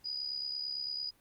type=tone with amplitude modulation; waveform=sine; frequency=4928 Hz; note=D#8; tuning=17 cents flat; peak=-32 dBFS; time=0.04-1.11 s; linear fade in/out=20 ms; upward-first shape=sine; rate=68.9 Hz; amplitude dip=65%; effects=pink hiss -67 dBFS RMS until 1.2 s + Opus 48 kbps